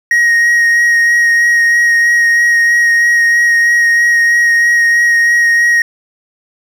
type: tone with vibrato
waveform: triangle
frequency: 1881 Hz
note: A#6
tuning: 15 cents sharp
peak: -5 dBFS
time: 0.11-5.82 s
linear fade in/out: 2 ms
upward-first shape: sine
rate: 3.1 Hz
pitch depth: 14 cents each way
effects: 7-bit